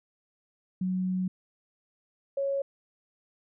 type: tone pair in turn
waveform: sine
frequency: 185 / 552.8 Hz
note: F#3 / C#5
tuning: 0 / -5 cents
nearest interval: octave + perfect fifth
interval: 1895 cents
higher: second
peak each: -26 dBFS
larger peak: neither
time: 0.81-1.28 / 2.37-2.62 s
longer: first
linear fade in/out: 5 ms
effects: none